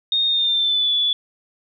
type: tone with pitch glide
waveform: sine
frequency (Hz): 3691 to 3444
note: A#7 to A7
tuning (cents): -18 to -38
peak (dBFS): -16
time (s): 0.12-1.13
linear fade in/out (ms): 2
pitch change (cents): -120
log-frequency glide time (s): 0.27-0.92
effects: none